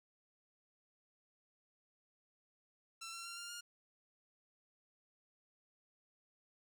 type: tone with pitch steps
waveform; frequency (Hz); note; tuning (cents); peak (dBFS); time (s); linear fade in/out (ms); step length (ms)
10% pulse; 1344 / 1361.2 / 1378.6 / 1396.2 / 1414.1; E6 / F6 / F6 / F6 / F6; +33 / -45 / -23 / -1 / +21; -37; 3.01-3.61; 10; 120
effects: none